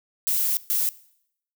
violet noise bursts at uneven times, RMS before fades -23 dBFS, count 2, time 0.27-0.57 / 0.7-0.89 s, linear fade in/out 0 ms, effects noise-tail reverb RT60 0.7 s tail -20 dB re dry

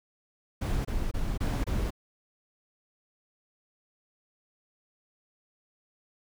brown noise bursts, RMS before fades -29 dBFS, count 5, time 0.61-1.906 s, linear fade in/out 10 ms, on 240 ms, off 24 ms, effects none

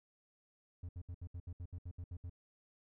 triangle tone bursts, 87.31 Hz, F2, in tune, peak -40 dBFS, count 12, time 0.83-2.297 s, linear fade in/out 5 ms, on 59 ms, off 69 ms, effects none

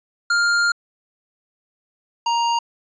square tone pair in turn, 1403 / 936.4 Hz, F6 / A#5, +8 / +8 cents, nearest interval perfect fifth, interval 700 cents, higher first, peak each -16 / -18 dBFS, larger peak first, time 0.3-0.72 / 2.26-2.59 s, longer first, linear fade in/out 5 ms, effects resampled to 16000 Hz

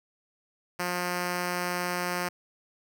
5% pulse tone, 177.9 Hz, F3, 32 cents sharp, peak -17 dBFS, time 0.79-2.29 s, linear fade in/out 10 ms, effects none

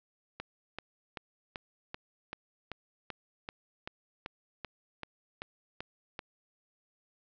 click train, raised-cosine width 0.3 ms, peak -22 dBFS, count 16, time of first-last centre 0.4-6.192 s, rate 2.59 Hz, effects low-pass 5000 Hz 12 dB/octave

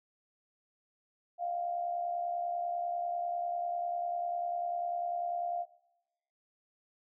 sine tone with amplitude modulation, 698 Hz, F5, 1 cent flat, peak -29 dBFS, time 1.38-5.66 s, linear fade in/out 50 ms, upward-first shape sine, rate 70.1 Hz, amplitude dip 55%, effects noise-tail reverb RT60 0.9 s tail -20 dB re dry

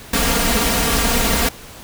pink noise with comb filter, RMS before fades -17 dBFS, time 0.13-1.49 s, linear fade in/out 5 ms, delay 4.3 ms, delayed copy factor +0.8, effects pink hiss -38 dBFS RMS until 1.83 s

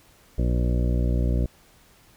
harmonic tone, 60.3 Hz, B1, 41 cents flat, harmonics 1 / 2 / 3 / 4 / 5 / 6 / 8 / 9 / 10, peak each -21 / -27 / -31 / -33 / -35 / -37 / -39 / -40 / -41 dBFS, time 0.38-1.46 s, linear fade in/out 5 ms, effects pink hiss -56 dBFS RMS until 2.16 s

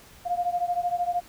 sine beating tone pair, 701 / 714 Hz, F5 / F5, +6 / +38 cents, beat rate 13 Hz, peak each -26 / -28 dBFS, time 0.25-1.21 s, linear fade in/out 20 ms, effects pink hiss -51 dBFS RMS until 1.28 s

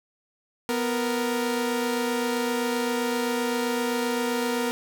sawtooth tone pair together, 246.9 / 466.1 Hz, B3 / A#4, 0 / 0 cents, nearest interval major seventh, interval 1100 cents, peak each -23 dBFS, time 0.69-4.71 s, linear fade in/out 0 ms, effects none

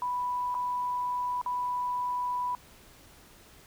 sine tone with dropouts, 987.8 Hz, B5, in tune, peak -28 dBFS, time 0.02-2.55 s, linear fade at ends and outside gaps 1 ms, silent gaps 0.544-0.55 / 1.415-1.461 s, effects pink hiss -55 dBFS RMS until 3.66 s

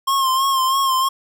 square tone with vibrato, 1067 Hz, C6, 34 cents sharp, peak -16 dBFS, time 0.07-1.09 s, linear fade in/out 10 ms, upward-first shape sine, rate 3.1 Hz, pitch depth 46 cents each way, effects none

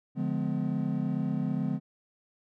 triangle chord, D diminished seventh, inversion none, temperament just, 146.83 / 176.2 / 211.4 / 253.7 Hz, D3 / F3 / Ab3 / Cb4, 0 / +16 / +31 / +47 cents, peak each -31 dBFS, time 0.15-1.8 s, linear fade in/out 50 ms, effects none

